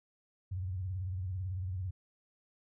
sine tone with vibrato, 92.5 Hz, F#2, in tune, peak -34 dBFS, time 0.51-1.91 s, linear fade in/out 10 ms, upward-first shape sine, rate 18 Hz, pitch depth 120 cents each way, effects none

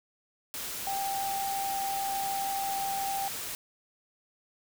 sine tone in noise, 786 Hz, G5, 4 cents sharp, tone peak -30 dBFS, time 0.87-3.28 s, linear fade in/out 0 ms, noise white, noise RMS -37 dBFS, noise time 0.54-3.55 s, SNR +4 dB, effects none

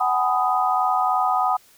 sine chord, G# minor seventh, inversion third, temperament just, 747.5 / 830.6 / 996.7 / 1245.9 Hz, F#5 / G#5 / B5 / D#6, +17 / 0 / +16 / +2 cents, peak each -21 / -26 / -26 / -22 dBFS, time 0-1.57 s, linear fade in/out 10 ms, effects white hiss -54 dBFS RMS until 1.77 s

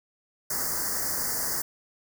white band-stop noise, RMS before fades -29 dBFS, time 0.5-1.62 s, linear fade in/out 5 ms, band 2000 to 4600 Hz, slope 96 dB/octave, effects none

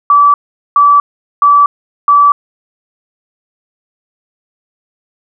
sine tone bursts, 1154 Hz, D6, 31 cents flat, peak -3 dBFS, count 4, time 0.1-2.32 s, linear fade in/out 2 ms, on 240 ms, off 420 ms, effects none

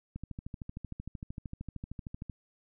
click train, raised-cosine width 5 ms, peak -27 dBFS, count 29, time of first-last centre 0.16-2.297 s, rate 13.1 Hz, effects none

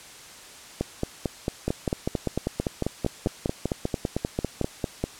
two click trains, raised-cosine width 2 ms, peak -11 / -11 dBFS, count 18 / 18, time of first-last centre 0.81-4.613 / 1.68-5.04 s, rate 4.47 / 5.06 Hz, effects white hiss -45 dBFS RMS until 5.19 s + low-pass 9000 Hz 12 dB/octave

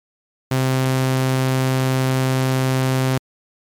sawtooth tone, 130.81 Hz, C3, in tune, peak -12 dBFS, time 0.51-3.18 s, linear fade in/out 5 ms, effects MP3 96 kbps

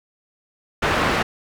white low-pass noise, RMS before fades -20 dBFS, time 0.82-1.23 s, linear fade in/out 10 ms, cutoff 1600 Hz, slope 12 dB/octave, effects none

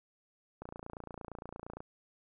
click train, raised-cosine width 1 ms, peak -29 dBFS, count 35, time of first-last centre 0.62-1.805 s, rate 28.7 Hz, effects none

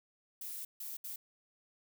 violet noise bursts at uneven times, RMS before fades -43 dBFS, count 3, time 0.41-0.65 / 0.8-0.97 / 1.04-1.16 s, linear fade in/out 5 ms, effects none

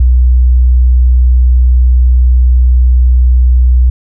sine tone, 62 Hz, B1, 7 cents sharp, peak -3 dBFS, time 0-3.9 s, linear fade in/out 5 ms, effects none

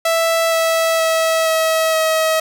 sawtooth tone with pitch steps, 659.3 / 654 / 648.7 / 643.5 / 638.3 Hz, E5 / E5 / E5 / E5 / D#5, 0 / -14 / -28 / -42 / +44 cents, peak -10 dBFS, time 0.05-2.4 s, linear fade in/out 5 ms, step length 470 ms, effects none

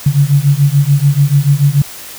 sine beating tone pair, 138.59 / 145.49 Hz, C#3 / D3, 0 / -16 cents, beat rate 6.9 Hz, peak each -10 dBFS, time 0.06-1.82 s, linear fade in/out 5 ms, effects white hiss -30 dBFS RMS until 2.18 s

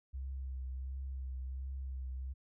sine tone with vibrato, 65.6 Hz, C2, 5 cents sharp, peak -38 dBFS, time 0.13-2.34 s, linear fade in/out 20 ms, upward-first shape triangle, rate 1.4 Hz, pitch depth 37 cents each way, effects none

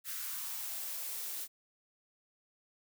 blue noise with high-pass filter sweep, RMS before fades -40 dBFS, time 0.04-1.48 s, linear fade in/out 50 ms, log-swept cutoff 1600 to 300 Hz, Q 2.4, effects none

